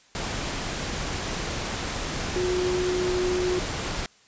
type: tone in noise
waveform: sine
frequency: 362.9 Hz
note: F#4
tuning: 34 cents flat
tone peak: -23 dBFS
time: 2.36-3.59 s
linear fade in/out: 0 ms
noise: pink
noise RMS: -30 dBFS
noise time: 0.15-4.06 s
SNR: +4 dB
effects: white hiss -57 dBFS RMS until 4.27 s + resampled to 16000 Hz